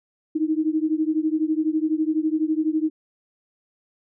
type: beating tone pair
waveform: sine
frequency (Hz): 308.3 / 320.3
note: D#4 / E4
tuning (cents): -16 / -50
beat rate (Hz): 12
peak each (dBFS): -22 / -23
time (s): 0.35-2.9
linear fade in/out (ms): 10
effects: none